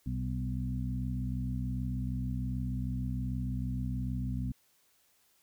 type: harmonic tone with a mistuned harmonic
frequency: 62.6 Hz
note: B1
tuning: 24 cents sharp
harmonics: 1 / 2 / 3 / 4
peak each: -36 / -35 / -40 / -39 dBFS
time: 0.06-4.52 s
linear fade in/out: 5 ms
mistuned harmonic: 3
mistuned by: +36 cents
effects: white hiss -69 dBFS RMS until 5.42 s